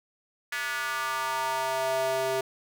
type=tone with high-pass filter sweep; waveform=square; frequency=131.9 Hz; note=C3; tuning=14 cents sharp; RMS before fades=-29 dBFS; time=0.52-2.41 s; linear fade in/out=5 ms; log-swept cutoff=1700 to 490 Hz; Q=3.2; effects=none